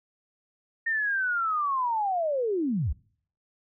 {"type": "linear sweep", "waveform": "sine", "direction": "down", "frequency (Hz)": [1841, 49], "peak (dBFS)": -24, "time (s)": [0.86, 2.93], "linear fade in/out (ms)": 10, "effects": ["noise-tail reverb RT60 0.6 s tail -26 dB re dry"]}